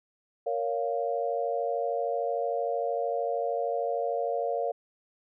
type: chord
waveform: sine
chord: Bb minor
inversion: none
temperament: just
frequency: 466.2 / 559.4 / 699.2 Hz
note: Bb4 / Db5 / F5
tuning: 0 / +16 / +2 cents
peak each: -31 dBFS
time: 0.46-4.72 s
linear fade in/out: 10 ms
effects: none

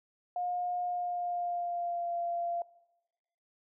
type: tone with pitch glide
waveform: sine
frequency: 714 to 689.7 Hz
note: F5 to F5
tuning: +38 to -22 cents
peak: -31 dBFS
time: 0.36-2.62 s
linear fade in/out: 2 ms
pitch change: -60 cents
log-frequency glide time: 0.83-2.15 s
effects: noise-tail reverb RT60 1.0 s tail -20 dB re dry

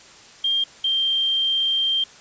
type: tone pair in turn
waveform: sine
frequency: 3200 / 3169 Hz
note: G7 / G7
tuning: +35 / +18 cents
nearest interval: unison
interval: 17 cents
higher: first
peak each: -18 dBFS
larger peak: neither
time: 0.44-0.64 / 0.84-2.04 s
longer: second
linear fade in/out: 5 ms
effects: white hiss -46 dBFS RMS until 2.2 s + resampled to 16000 Hz

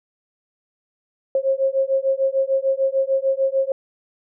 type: beating tone pair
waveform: sine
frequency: 534 / 540.7 Hz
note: C5 / C#5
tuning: +35 / -43 cents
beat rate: 6.7 Hz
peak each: -20 dBFS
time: 1.35-3.72 s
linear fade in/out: 2 ms
effects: none

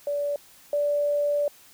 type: tone pair in turn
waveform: sine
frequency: 577 / 582 Hz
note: D5 / D5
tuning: -31 / -16 cents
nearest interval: unison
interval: 15 cents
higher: second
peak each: -24 / -21 dBFS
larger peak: second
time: 0.07-0.36 / 0.73-1.48 s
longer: second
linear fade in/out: 2 ms
effects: white hiss -53 dBFS RMS until 1.73 s

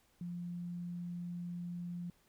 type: tone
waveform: sine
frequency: 174.61 Hz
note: F3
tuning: in tune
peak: -39 dBFS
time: 0.21-2.1 s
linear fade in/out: 2 ms
effects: pink hiss -71 dBFS RMS until 2.28 s

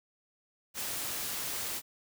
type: noise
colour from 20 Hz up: white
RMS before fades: -36 dBFS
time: 0.74-1.82 s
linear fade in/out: 50 ms
effects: none

